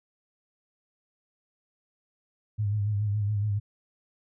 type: tone with vibrato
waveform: sine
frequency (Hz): 103.83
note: G#2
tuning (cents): 0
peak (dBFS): -24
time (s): 2.58-3.6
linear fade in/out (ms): 20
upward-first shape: sine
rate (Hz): 7.1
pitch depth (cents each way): 56
effects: none